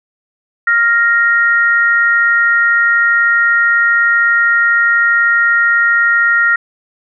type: tone pair together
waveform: sine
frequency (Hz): 1400.5 / 1868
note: F6 / A#6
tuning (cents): +4 / +3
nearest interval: perfect fourth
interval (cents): 499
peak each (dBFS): -11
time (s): 0.67-6.56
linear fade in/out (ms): 5
effects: none